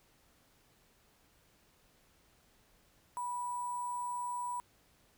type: tone with sample-and-hold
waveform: sine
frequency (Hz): 980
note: B5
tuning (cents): -14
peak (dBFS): -35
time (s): 3.17-4.6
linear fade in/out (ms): 0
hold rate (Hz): 8820
effects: pink hiss -68 dBFS RMS until 5.17 s